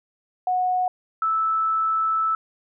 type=tone pair in turn; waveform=sine; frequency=733 / 1312.9 Hz; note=F#5 / E6; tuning=-16 / -7 cents; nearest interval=minor seventh; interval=1009 cents; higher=second; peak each=-19 dBFS; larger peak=neither; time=0.47-0.88 / 1.22-2.35 s; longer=second; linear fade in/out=2 ms; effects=none